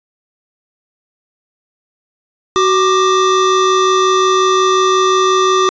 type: tone pair together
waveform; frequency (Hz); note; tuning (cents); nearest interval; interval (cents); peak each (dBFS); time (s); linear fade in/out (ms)
square; 375 / 1190.6; F#4 / D6; +23 / +23; octave + minor sixth; 2000; -13; 2.56-5.69; 0
effects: resampled to 16000 Hz